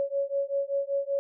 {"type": "beating tone pair", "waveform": "sine", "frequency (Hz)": [554.4, 559.6], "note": ["C#5", "C#5"], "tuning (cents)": [0, 16], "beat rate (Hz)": 5.2, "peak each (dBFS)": [-29, -29], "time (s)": [0, 1.19], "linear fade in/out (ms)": 0, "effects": []}